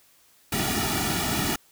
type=noise with comb filter; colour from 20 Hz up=pink; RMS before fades=-26 dBFS; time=0.52-1.56 s; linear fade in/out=5 ms; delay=1.9 ms; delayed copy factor=-1; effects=white hiss -59 dBFS RMS until 1.71 s